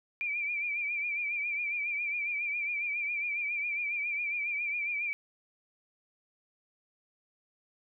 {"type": "tone with vibrato", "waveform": "sine", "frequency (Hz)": 2361, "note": "D7", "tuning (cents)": 9, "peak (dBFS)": -30, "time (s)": [0.21, 5.13], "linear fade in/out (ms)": 0, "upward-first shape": "triangle", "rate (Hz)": 7.3, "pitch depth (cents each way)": 74, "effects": []}